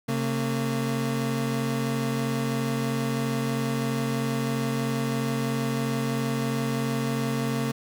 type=tone pair together; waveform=30% pulse; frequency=135.27 / 227.5 Hz; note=C#3 / A#3; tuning=-42 / -42 cents; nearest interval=major sixth; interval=900 cents; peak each=-25 / -25 dBFS; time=0.08-7.72 s; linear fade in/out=10 ms; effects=none